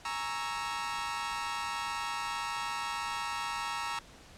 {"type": "chord", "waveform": "sawtooth", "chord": "A# half-diminished seventh", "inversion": "third", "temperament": "equal", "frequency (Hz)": [830.6, 932.3, 1108.7, 1318.5], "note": ["G#5", "A#5", "C#6", "E6"], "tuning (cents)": [0, 0, 0, 0], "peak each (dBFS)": [-39, -33, -37, -35], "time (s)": [0.05, 3.99], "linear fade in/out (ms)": 2, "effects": ["pink hiss -54 dBFS RMS until 4.37 s", "low-pass 8000 Hz 12 dB/octave"]}